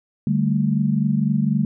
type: chord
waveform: sine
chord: D suspended fourth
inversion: none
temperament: equal with one note detuned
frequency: 148.37 / 196 / 220 Hz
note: D3 / G3 / A3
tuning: +18 / 0 / 0 cents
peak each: -21 dBFS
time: 0.27-1.65 s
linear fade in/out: 2 ms
effects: none